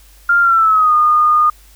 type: tone with pitch glide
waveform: sine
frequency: 1396.9 to 1223.1 Hz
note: F6 to D#6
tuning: 0 to -30 cents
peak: -8 dBFS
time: 0.29-1.5 s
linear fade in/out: 5 ms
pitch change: -230 cents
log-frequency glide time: 0.41-0.94 s
effects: added 50 Hz sine -43 dBFS peak until 1.75 s + white hiss -48 dBFS RMS until 1.75 s